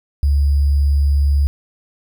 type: tone with sample-and-hold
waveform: sine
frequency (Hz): 70.9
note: C#2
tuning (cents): +40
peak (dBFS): -11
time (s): 0.23-1.47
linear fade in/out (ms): 0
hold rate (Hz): 4900
effects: none